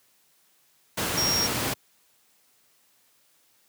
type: tone in noise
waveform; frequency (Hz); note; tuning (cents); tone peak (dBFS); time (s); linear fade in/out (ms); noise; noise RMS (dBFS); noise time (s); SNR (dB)
sine; 5588; F8; 0; -23; 1.17-1.47; 10; pink; -27; 0.97-1.74; +1
effects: white hiss -64 dBFS RMS until 3.68 s + high-pass 100 Hz 12 dB/octave